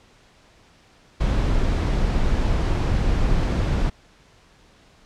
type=noise; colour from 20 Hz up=brown; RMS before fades=-20 dBFS; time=1.2-3.9 s; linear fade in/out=10 ms; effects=pink hiss -54 dBFS RMS until 5.05 s + low-pass 6000 Hz 12 dB/octave